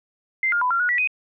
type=tone with pitch steps; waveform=sine; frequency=2083 / 1412 / 999 / 1378 / 1458 / 1947 / 2502 Hz; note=C7 / F6 / B5 / F6 / F#6 / B6 / D#7; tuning=-8 / +19 / +20 / -24 / -26 / -25 / +9 cents; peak=-18 dBFS; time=0.43-1.074 s; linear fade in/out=2 ms; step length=92 ms; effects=none